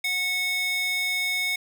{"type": "tone with high-pass filter", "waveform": "square", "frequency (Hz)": 734, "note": "F#5", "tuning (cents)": -14, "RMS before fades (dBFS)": -26, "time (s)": [0.04, 1.56], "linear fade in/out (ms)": 5, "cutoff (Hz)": 2600, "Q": 7.7, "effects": []}